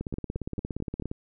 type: two click trains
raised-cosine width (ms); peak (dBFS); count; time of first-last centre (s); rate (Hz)
3; -19 / -21; 20 / 5; 0.01-1.115 / 0.14-1.023; 17.2 / 4.53
effects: none